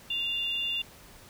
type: tone pair together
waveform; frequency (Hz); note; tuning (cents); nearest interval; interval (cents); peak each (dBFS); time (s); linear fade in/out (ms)
sine; 2794 / 3522; F7 / A7; 0 / +1; major third; 401; -29 / -34; 0.1-0.82; 5
effects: pink hiss -52 dBFS RMS until 1.29 s